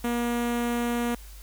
sawtooth tone with notch filter, 238.4 Hz, A#3, 39 cents sharp, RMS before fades -27 dBFS, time 0.04-1.15 s, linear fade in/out 5 ms, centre 4800 Hz, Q 1.5, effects added 50 Hz sine -42 dBFS peak until 1.42 s + white hiss -51 dBFS RMS until 1.42 s

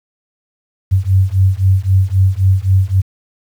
sine beating tone pair, 93.4 / 97.2 Hz, F#2 / G2, +17 / -14 cents, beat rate 3.8 Hz, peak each -12 dBFS, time 0.91-3.02 s, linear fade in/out 20 ms, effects 7-bit

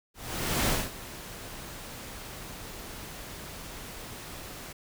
pink noise with ADSR envelope, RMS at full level -26 dBFS, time 0.14-4.73 s, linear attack 540 ms, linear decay 220 ms, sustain -16 dB, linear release 10 ms, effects none

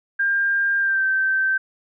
sine tone with pitch glide, 1600 to 1552.7 Hz, G6 to G6, +35 to -17 cents, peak -17 dBFS, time 0.19-1.58 s, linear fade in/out 10 ms, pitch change -52 cents, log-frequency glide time 0.78-1.05 s, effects none

